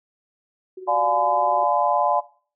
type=tone with tremolo; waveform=sine; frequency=372.8 Hz; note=F#4; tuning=13 cents sharp; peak=-31 dBFS; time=0.77-1.64 s; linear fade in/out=5 ms; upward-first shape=triangle; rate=20 Hz; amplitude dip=60%
type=chord; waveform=sine; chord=D diminished seventh; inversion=none; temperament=just; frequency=587.3 / 704.8 / 845.8 / 1014.9 Hz; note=D5 / F5 / Ab5 / Cb6; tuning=0 / +16 / +31 / +47 cents; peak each=-23 dBFS; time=0.87-2.21 s; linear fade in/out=20 ms
effects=noise-tail reverb RT60 0.4 s tail -17 dB re dry